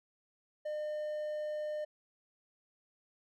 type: tone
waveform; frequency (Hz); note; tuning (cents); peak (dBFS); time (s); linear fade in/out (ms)
triangle; 605; D#5; -49; -33; 0.65-1.85; 10
effects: none